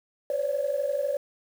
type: tone cluster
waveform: sine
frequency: 518 / 570 / 590 Hz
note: C5 / C#5 / D5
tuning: -17 / +48 / +8 cents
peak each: -30 / -26 / -32 dBFS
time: 0.3-1.17 s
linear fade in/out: 2 ms
effects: tanh soft clip ceiling -17 dBFS + 8-bit